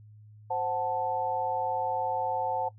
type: chord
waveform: sine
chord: F# diminished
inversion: second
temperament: equal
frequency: 523.3 / 740 / 880 Hz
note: C5 / F#5 / A5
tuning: 0 / 0 / 0 cents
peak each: -34 / -31 / -30 dBFS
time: 0.5-2.69 s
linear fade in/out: 10 ms
effects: noise-tail reverb RT60 0.1 s tail -18 dB re dry + added 106 Hz sine -49 dBFS peak until 2.78 s